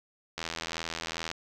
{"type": "click train", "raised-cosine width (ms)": 0.2, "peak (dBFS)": -16, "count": 78, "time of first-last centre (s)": [0.38, 1.314], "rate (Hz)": 82.4, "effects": []}